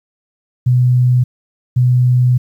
sine tone bursts at uneven times, 124.9 Hz, B2, 20 cents sharp, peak -8 dBFS, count 2, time 0.66-1.24 / 1.76-2.38 s, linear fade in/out 10 ms, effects 8-bit

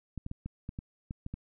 clicks, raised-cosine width 5 ms, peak -25 dBFS, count 9, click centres 0.177 / 0.264 / 0.314 / 0.46 / 0.691 / 0.789 / 1.109 / 1.264 / 1.34 s, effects none

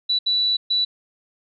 sine tone bursts at uneven times, 3951 Hz, B7, in tune, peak -17 dBFS, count 3, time 0.09-0.19 / 0.26-0.57 / 0.7-0.85 s, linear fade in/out 10 ms, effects none

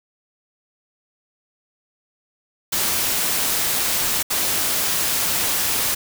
white noise bursts at uneven times, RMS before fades -21 dBFS, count 2, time 2.72-4.23 / 4.3-5.95 s, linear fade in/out 10 ms, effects none

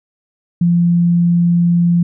sine tone, 172.5 Hz, F3, 21 cents flat, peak -9 dBFS, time 0.61-2.03 s, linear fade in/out 5 ms, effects none

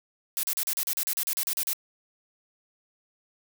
blue noise bursts, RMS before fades -28 dBFS, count 14, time 0.37-1.732 s, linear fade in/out 0 ms, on 62 ms, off 38 ms, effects none

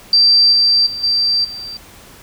sine tone with level steps, 4691 Hz, D8, 3 cents flat, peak -7 / -9 / -22 / -12 / -26 dBFS, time 0.13-1.77 s, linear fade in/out 2 ms, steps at 0.52 / 0.86 / 1.03 / 1.44 s, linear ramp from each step 10 ms, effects pink hiss -41 dBFS RMS until 2.22 s

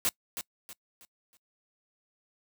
white noise with echo, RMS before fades -27 dBFS, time 0.05-0.09 s, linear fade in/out 0 ms, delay 320 ms, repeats 4, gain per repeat -9 dB, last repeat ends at 1.37 s, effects noise-tail reverb RT60 0.1 s tail -24 dB re dry + high-pass 80 Hz 12 dB/octave

